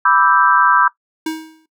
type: chord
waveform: sine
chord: E minor seventh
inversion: second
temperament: equal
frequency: 987.8 / 1174.7 / 1318.5 / 1568 Hz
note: B5 / D6 / E6 / G6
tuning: 0 / 0 / 0 / 0 cents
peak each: -15 dBFS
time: 0.05-0.88 s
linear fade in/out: 5 ms
type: tone with exponential decay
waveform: square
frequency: 317.6 Hz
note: D#4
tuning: 36 cents sharp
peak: -17 dBFS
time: 1.26-1.66 s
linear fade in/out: 5 ms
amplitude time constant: 86 ms
effects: noise-tail reverb RT60 0.1 s tail -18 dB re dry